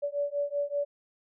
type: beating tone pair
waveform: sine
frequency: 572 / 577.2 Hz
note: D5 / D5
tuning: -46 / -30 cents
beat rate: 5.2 Hz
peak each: -31 dBFS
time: 0.02-0.85 s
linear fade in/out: 20 ms
effects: none